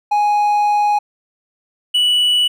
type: tone pair in turn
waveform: triangle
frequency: 830.6 / 2952 Hz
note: G#5 / F#7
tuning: 0 / -5 cents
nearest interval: octave + minor seventh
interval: 2195 cents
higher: second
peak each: -10 dBFS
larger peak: neither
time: 0.11-0.99 / 1.94-2.48 s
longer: first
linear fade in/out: 10 ms
effects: none